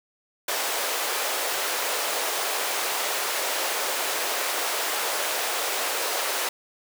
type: high-pass noise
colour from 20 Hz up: pink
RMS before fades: -27 dBFS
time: 0.48-6.49 s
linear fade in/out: 5 ms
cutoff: 460 Hz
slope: 24 dB/octave
effects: none